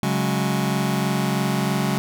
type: chord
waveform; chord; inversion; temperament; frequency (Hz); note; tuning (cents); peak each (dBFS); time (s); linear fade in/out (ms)
sawtooth; C# suspended fourth; none; just; 138.59 / 184.79 / 207.9; C#3 / F#3 / G#3; 0 / -2 / +2; -20; 0.03-1.98; 0
effects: none